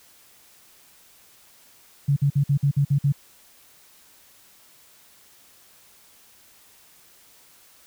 sine tone bursts, 141.3 Hz, C#3, 34 cents sharp, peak -16 dBFS, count 8, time 2.08-3.124 s, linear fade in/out 10 ms, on 85 ms, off 52 ms, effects white hiss -54 dBFS RMS until 7.86 s

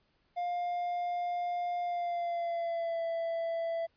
triangle tone with pitch glide, 705 to 665.4 Hz, F5 to E5, +16 to +16 cents, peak -29 dBFS, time 0.36-3.87 s, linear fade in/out 20 ms, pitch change -100 cents, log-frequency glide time 1.82-3.02 s, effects pink hiss -73 dBFS RMS until 3.96 s + resampled to 11025 Hz

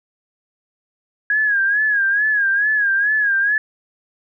sine tone with vibrato, 1653 Hz, G#6, 9 cents flat, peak -14 dBFS, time 1.3-3.58 s, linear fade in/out 2 ms, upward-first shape sine, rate 2.3 Hz, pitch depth 85 cents each way, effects none

